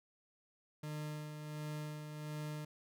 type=tone with tremolo; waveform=40% pulse; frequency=151.2 Hz; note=D#3; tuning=49 cents flat; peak=-39 dBFS; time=0.83-2.65 s; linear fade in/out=5 ms; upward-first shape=sine; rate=1.4 Hz; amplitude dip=45%; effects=none